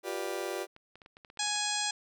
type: chord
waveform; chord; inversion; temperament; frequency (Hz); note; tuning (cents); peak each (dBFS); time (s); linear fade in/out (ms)
35% pulse; G dominant seventh; third; just; 352.8 / 392 / 490 / 588; F4 / G4 / B4 / D5; +18 / 0 / -14 / +2; -37 / -36 / -39 / -38; 0.03-0.67; 50
type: clicks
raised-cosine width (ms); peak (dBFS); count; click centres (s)
0.3; -35; 11; 0.764 / 0.956 / 1.018 / 1.061 / 1.169 / 1.248 / 1.301 / 1.373 / 1.429 / 1.474 / 1.559
type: harmonic tone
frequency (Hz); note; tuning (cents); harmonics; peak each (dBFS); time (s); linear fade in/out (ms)
833; G#5; +5; 1 / 2 / 3 / 4 / 5 / 6 / 7 / 8 / 9 / 10; -37 / -39 / -40 / -37 / -38 / -39 / -42 / -41 / -37 / -42; 1.39-1.91; 5
effects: none